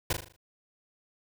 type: noise with echo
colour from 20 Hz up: pink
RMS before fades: -27 dBFS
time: 0.1-0.13 s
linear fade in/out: 5 ms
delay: 39 ms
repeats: 6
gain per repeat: -6 dB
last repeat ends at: 0.364 s
effects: none